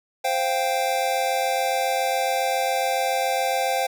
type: chord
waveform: square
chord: C suspended fourth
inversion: none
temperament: just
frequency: 523.3 / 697.7 / 784.9 Hz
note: C5 / F5 / G5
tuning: 0 / -2 / +2 cents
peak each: -27 / -27 / -25 dBFS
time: 0.24-3.87 s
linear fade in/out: 10 ms
effects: none